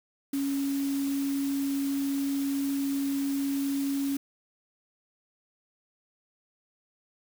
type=tone in noise; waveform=sine; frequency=277.2 Hz; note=C#4; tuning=in tune; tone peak=-26 dBFS; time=0.33-4.17 s; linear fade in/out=5 ms; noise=white; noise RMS=-42 dBFS; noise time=0.33-4.17 s; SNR=+13 dB; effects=none